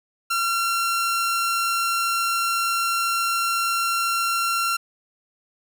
sawtooth tone, 1367 Hz, F6, 37 cents flat, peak -17 dBFS, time 0.3-4.77 s, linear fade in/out 10 ms, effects none

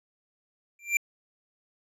square tone with exponential growth, 2365 Hz, D7, 12 cents sharp, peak -18 dBFS, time 0.79-0.97 s, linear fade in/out 2 ms, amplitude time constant 38 ms, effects low-pass 11000 Hz 12 dB/octave

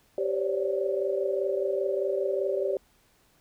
sine tone cluster, 390.1 / 518 / 556 / 581 Hz, G4 / C5 / C#5 / D5, -8 / -17 / +5 / -19 cents, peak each -28 / -33 / -32 / -31 dBFS, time 0.18-2.77 s, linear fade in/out 2 ms, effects pink hiss -64 dBFS RMS until 3.4 s

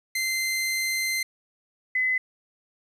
sawtooth / sine tone pair in turn, 2076 / 2024 Hz, C7 / B6, -14 / +42 cents, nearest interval unison, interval 44 cents, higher first, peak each -21 dBFS, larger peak neither, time 0.15-1.23 / 1.95-2.18 s, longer first, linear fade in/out 5 ms, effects resampled to 32000 Hz + 10-bit

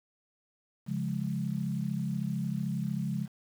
sine chord, Db major, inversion none, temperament equal, 138.59 / 174.61 / 207.7 Hz, Db3 / F3 / Ab3, 0 / 0 / 0 cents, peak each -34 dBFS, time 0.86-3.28 s, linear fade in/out 50 ms, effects 9-bit

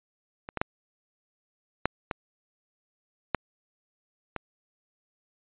clicks, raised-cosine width 0.5 ms, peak -22 / -15 / -9 / -7 / -14 / -8 / -17 dBFS, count 7, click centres 0.489 / 0.573 / 0.615 / 1.856 / 2.112 / 3.347 / 4.363 s, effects resampled to 8000 Hz

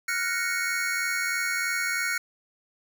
square chord, Gb major seventh, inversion third, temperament equal, 1396.9 / 1480 / 1864.7 / 2217 Hz, F6 / Gb6 / Bb6 / Db7, 0 / 0 / 0 / 0 cents, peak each -33 / -32 / -34 / -30 dBFS, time 0.08-2.18 s, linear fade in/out 5 ms, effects none

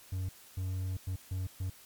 triangle tone bursts at uneven times, 92.9 Hz, F#2, 7 cents sharp, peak -30 dBFS, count 5, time 0.12-0.29 / 0.57-0.97 / 1.07-1.16 / 1.31-1.47 / 1.6-1.7 s, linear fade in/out 5 ms, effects white hiss -56 dBFS RMS until 1.85 s + MP3 96 kbps

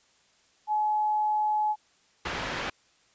sine tone, 850 Hz, G#5, 40 cents sharp, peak -23 dBFS, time 0.67-1.76 s, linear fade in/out 50 ms
white low-pass noise, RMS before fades -33 dBFS, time 2.25-2.7 s, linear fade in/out 5 ms, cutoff 2200 Hz, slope 12 dB/octave
effects white hiss -64 dBFS RMS until 3.14 s + resampled to 16000 Hz

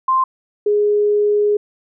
sine tone pair in turn, 1046.5 / 415.3 Hz, C6 / G#4, 0 / 0 cents, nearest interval octave + major third, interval 1600 cents, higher first, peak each -12 dBFS, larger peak neither, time 0.08-0.24 / 0.66-1.57 s, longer second, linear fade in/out 5 ms, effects none

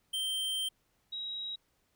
square / sine tone pair in turn, 3136 / 3833 Hz, G7 / A#7, 0 / +47 cents, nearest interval minor third, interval 347 cents, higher second, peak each -32 / -36 dBFS, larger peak first, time 0.13-0.69 / 1.12-1.56 s, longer first, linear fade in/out 10 ms, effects pink hiss -74 dBFS RMS until 1.95 s

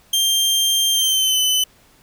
sawtooth tone with pitch glide, 3176 to 3024 Hz, G7 to F#7, +22 to +37 cents, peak -12 dBFS, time 0.13-1.64 s, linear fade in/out 5 ms, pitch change -85 cents, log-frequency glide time 0.92-1.4 s, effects pink hiss -53 dBFS RMS until 2.02 s

